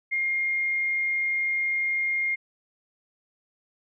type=tone; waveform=sine; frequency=2126 Hz; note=C7; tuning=27 cents sharp; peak=-23 dBFS; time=0.11-2.36 s; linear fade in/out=20 ms; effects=none